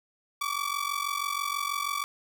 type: ring-modulated tone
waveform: sawtooth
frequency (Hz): 1151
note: D6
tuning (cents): -35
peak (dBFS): -22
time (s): 0.41-2.04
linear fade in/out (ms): 0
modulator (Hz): 23.1
effects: none